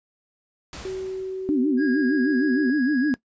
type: noise with exponential decay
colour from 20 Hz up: pink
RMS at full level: -35 dBFS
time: 0.73-1.84 s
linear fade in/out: 1 ms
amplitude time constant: 240 ms
type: tone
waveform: sine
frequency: 378.1 Hz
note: F#4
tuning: 38 cents sharp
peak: -27 dBFS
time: 0.85-2.7 s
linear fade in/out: 2 ms
type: tone with vibrato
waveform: sine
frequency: 274.2 Hz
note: C#4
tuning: 19 cents flat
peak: -18 dBFS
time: 1.49-3.14 s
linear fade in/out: 0 ms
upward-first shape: sine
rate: 6.5 Hz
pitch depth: 200 cents each way
type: tone with pitch glide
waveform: triangle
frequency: 1639 to 1655.2 Hz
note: G#6 to G#6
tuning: -23 to -6 cents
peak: -27 dBFS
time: 1.77-3.16 s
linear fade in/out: 50 ms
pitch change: +17 cents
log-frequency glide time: 2-2.55 s
effects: noise-tail reverb RT60 0.1 s tail -20 dB re dry + resampled to 16000 Hz